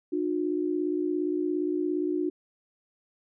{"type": "tone pair together", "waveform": "sine", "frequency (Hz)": [302.7, 360], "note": ["D#4", "F#4"], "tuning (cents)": [-48, -47], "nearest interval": "minor third", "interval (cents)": 301, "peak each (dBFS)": -28, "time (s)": [0.12, 2.3], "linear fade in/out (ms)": 10, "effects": []}